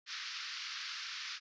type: band-pass noise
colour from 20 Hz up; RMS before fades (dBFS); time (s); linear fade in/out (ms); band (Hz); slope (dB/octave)
white; -43; 0.06-1.4; 50; 1200 to 5500; 48
effects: resampled to 16000 Hz